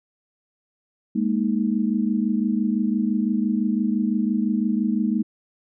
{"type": "chord", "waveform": "sine", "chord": "Ab suspended second", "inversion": "none", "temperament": "just", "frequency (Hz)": [207.7, 233.6, 311.5], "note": ["Ab3", "Bb3", "Eb4"], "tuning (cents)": [0, 4, 2], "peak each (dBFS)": [-22, -23, -27], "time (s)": [1.15, 5.23], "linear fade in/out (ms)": 10, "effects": []}